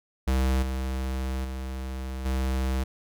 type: tone with level steps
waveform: square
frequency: 65.3 Hz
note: C2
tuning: 3 cents flat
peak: -22 / -28 / -32 / -25 dBFS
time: 0.27-2.84 s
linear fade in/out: 10 ms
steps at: 0.62 / 1.44 / 2.25 s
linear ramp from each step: 10 ms
effects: none